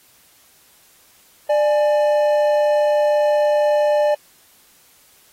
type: tone pair together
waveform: triangle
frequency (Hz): 594 / 840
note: D5 / G#5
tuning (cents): +20 / +19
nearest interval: tritone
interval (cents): 599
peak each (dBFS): -12 / -21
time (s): 1.49-4.15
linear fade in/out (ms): 10
effects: white hiss -53 dBFS RMS until 5.32 s + AAC 48 kbps